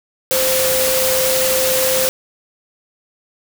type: tone in noise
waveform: sine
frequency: 520 Hz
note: C5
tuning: 11 cents flat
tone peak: -17 dBFS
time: 0.31-2.09 s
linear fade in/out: 0 ms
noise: white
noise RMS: -18 dBFS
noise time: 0.31-2.09 s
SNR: -2 dB
effects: none